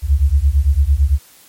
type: beating tone pair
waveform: sine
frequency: 66 / 74.9 Hz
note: C2 / D2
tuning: +16 / +35 cents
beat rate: 8.9 Hz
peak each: -13 dBFS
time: 0.02-1.19 s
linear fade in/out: 50 ms
effects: white hiss -46 dBFS RMS until 1.48 s + MP3 64 kbps